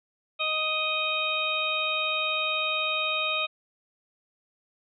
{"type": "harmonic tone", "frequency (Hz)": 624, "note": "D#5", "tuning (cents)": 5, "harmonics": [1, 2, 4, 5, 6], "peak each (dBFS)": [-34, -32, -28, -36, -31], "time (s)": [0.39, 3.47], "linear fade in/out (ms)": 20, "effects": []}